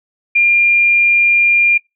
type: tone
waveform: sine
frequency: 2400 Hz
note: D7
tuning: 37 cents sharp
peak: -8 dBFS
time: 0.35-1.78 s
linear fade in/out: 10 ms
effects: noise-tail reverb RT60 0.2 s tail -24 dB re dry